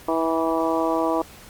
harmonic tone with a mistuned harmonic, 162.9 Hz, E3, 20 cents flat, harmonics 2 / 3 / 4 / 5 / 6 / 7, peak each -24 / -27 / -25 / -30 / -27 / -30 dBFS, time 0.08-1.22 s, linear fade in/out 5 ms, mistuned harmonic 7, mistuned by +19 cents, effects pink hiss -45 dBFS RMS until 1.49 s + Opus 48 kbps

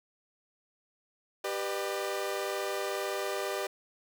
sawtooth chord, G major, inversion none, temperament equal with one note detuned, 392 / 493.9 / 602.4 Hz, G4 / B4 / D5, 0 / 0 / +44 cents, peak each -31 / -34 / -32 dBFS, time 1.44-3.67 s, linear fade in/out 5 ms, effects none

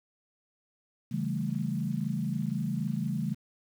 sine chord, A dominant seventh, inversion first, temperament equal, 138.59 / 164.81 / 196 / 220 Hz, C#3 / E3 / G3 / A3, 0 / 0 / 0 / 0 cents, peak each -34 dBFS, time 1.11-3.35 s, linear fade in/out 10 ms, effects 9-bit

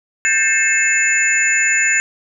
sine tone cluster, 1588 / 1788 / 2151 / 2624 / 6980 Hz, G6 / A6 / C7 / E7 / A8, +22 / +27 / +47 / -9 / -15 cents, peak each -19 dBFS, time 0.25-2 s, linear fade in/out 0 ms, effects none

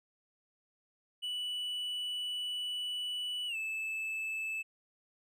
triangle tone with pitch glide, 2960 to 2622 Hz, F#7 to E7, 0 to -10 cents, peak -33 dBFS, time 1.22-4.63 s, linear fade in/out 20 ms, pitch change -210 cents, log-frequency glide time 3.47-3.56 s, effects none

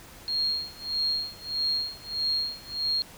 sine tone with tremolo, 4250 Hz, C8, 26 cents sharp, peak -23 dBFS, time 0.28-3.02 s, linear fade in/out 0 ms, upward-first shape sine, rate 1.6 Hz, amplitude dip 95%, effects pink hiss -48 dBFS RMS until 3.17 s

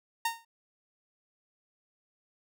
sawtooth tone with exponential decay, 920 Hz, A#5, 23 cents flat, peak -21 dBFS, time 0.25-0.45 s, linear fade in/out 5 ms, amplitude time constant 42 ms, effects none

